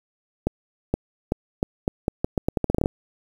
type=accelerating click train; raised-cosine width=2 ms; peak=-7 dBFS; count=17; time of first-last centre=0.47-2.859 s; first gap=470 ms; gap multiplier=0.81; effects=7-bit